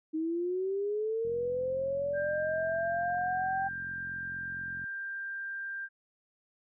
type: linear sweep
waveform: sine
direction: up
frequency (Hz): 310.8 to 784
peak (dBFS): -29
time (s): 0.13-3.69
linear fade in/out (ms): 20
type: click train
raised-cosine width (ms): 5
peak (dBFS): -35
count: 160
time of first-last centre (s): 1.25-4.839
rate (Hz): 44.3
type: tone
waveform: sine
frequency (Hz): 1587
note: G6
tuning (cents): +21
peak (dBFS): -35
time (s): 2.13-5.89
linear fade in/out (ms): 50
effects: high-pass 100 Hz 12 dB/octave